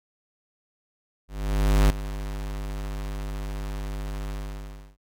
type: tone with ADSR envelope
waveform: square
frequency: 50 Hz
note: G1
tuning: 35 cents sharp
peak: -15 dBFS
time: 1.28-4.97 s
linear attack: 620 ms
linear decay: 6 ms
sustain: -15 dB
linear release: 660 ms
effects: AAC 48 kbps